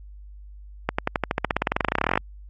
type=accelerating click train; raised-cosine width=0.5 ms; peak=-6 dBFS; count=28; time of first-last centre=0.89-2.175 s; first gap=95 ms; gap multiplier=0.94; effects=added 50 Hz sine -40 dBFS peak until 2.49 s + AAC 32 kbps